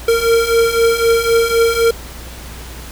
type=beating tone pair; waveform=square; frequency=458.2 / 462.1 Hz; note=A#4 / A#4; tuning=-30 / -15 cents; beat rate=3.9 Hz; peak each=-17 / -13 dBFS; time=0.08-1.91 s; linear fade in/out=5 ms; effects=added 60 Hz sine -32 dBFS peak until 2.91 s + pink hiss -34 dBFS RMS until 2.91 s